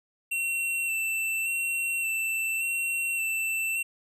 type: tone with vibrato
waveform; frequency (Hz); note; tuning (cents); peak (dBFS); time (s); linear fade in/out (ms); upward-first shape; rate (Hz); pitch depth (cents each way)
square; 2698; E7; +40; -27; 0.31-3.83; 10; square; 0.87; 18
effects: none